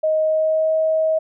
sine tone with pitch glide, 626 to 635.1 Hz, D#5 to D#5, +10 to +35 cents, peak -15 dBFS, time 0.03-1.19 s, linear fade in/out 10 ms, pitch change +25 cents, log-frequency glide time 0.21-0.74 s, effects none

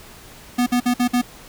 square tone bursts, 245.3 Hz, B3, 12 cents flat, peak -16 dBFS, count 5, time 0.58-1.217 s, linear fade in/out 10 ms, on 85 ms, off 53 ms, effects pink hiss -43 dBFS RMS until 1.48 s

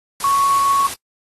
sine tone in noise, 1108.7 Hz, C#6, in tune, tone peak -13 dBFS, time 0.24-0.87 s, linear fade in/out 2 ms, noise white, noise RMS -28 dBFS, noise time 0.2-0.94 s, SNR +12 dB, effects noise-tail reverb RT60 0.1 s tail -22 dB re dry + AAC 32 kbps

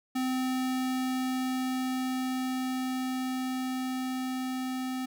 square tone with level ramp, 257.7 Hz, C4, 26 cents flat, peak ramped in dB -28 to -32 dBFS, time 0.15-5.06 s, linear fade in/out 10 ms, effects none

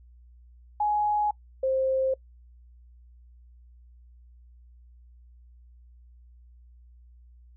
sine tone pair in turn, 837 / 527.3 Hz, G#5 / C5, +13 / +13 cents, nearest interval minor sixth, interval 800 cents, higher first, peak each -22 dBFS, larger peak neither, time 0.8-1.31 / 1.63-2.14 s, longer neither, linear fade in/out 5 ms, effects noise-tail reverb RT60 0.1 s tail -23 dB re dry + added 60 Hz sine -50 dBFS peak until 7.56 s

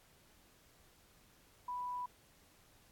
sine tone, 987.8 Hz, B5, in tune, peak -38 dBFS, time 1.68-2.06 s, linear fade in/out 5 ms, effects pink hiss -66 dBFS RMS until 2.91 s + AAC 64 kbps

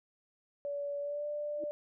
sine tone with pitch glide, 572 to 590.8 Hz, D5 to D5, -46 to +10 cents, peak -34 dBFS, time 0.65-1.71 s, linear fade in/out 0 ms, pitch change +56 cents, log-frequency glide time 1-1.26 s
sine tone with exponential growth, 321.9 Hz, E4, 41 cents flat, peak -37 dBFS, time 1.56-1.64 s, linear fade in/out 2 ms, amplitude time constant 17 ms
effects none

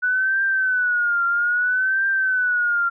sine tone with vibrato, 1480 Hz, F#6, in tune, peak -17 dBFS, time 0.02-2.9 s, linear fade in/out 20 ms, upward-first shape triangle, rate 0.61 Hz, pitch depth 120 cents each way, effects none

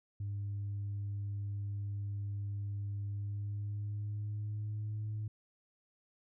sine tone with pitch glide, 101.2 to 106.97 Hz, G#2 to A2, -44 to -48 cents, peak -34 dBFS, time 0.2-5.28 s, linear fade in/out 5 ms, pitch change +96 cents, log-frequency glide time 3.06-5.07 s, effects tanh soft clip ceiling -33 dBFS

